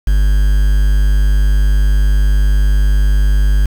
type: tone with quantisation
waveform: triangle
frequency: 50 Hz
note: G1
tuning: 35 cents sharp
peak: -6 dBFS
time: 0.07-3.66 s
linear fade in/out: 5 ms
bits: 5
effects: none